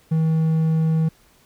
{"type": "tone", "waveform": "triangle", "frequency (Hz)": 160.1, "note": "D#3", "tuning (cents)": 50, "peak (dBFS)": -14, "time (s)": [0.11, 1.09], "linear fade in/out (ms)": 10, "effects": ["pink hiss -56 dBFS RMS until 1.45 s"]}